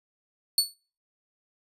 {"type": "tone with exponential decay", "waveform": "sawtooth", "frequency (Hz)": 4435, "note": "C#8", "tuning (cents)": 0, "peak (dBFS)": -13, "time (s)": [0.58, 0.74], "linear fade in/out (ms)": 2, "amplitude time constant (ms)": 34, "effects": ["noise-tail reverb RT60 0.4 s tail -26 dB re dry", "resampled to 32000 Hz"]}